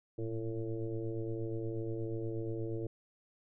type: tone with frequency modulation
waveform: sine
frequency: 226.2 Hz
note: A3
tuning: 48 cents sharp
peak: -34 dBFS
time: 0.18-2.87 s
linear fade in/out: 5 ms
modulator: 111 Hz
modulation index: 2.3
effects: none